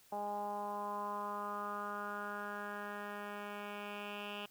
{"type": "tone with low-pass filter sweep", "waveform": "10% pulse", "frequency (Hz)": 205.4, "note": "G#3", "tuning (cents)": -19, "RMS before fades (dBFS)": -42, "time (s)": [0.12, 4.46], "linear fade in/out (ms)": 5, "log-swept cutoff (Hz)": [790, 2800], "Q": 4.9, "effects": ["white hiss -65 dBFS RMS until 4.5 s"]}